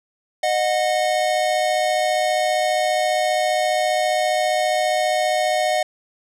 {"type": "tone pair together", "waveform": "square", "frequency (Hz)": [616, 730.9], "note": ["D#5", "F#5"], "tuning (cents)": [-17, -21], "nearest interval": "minor third", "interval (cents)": 296, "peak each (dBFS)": -21, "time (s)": [0.43, 5.83], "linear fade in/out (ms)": 5, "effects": ["low-pass 9000 Hz 12 dB/octave"]}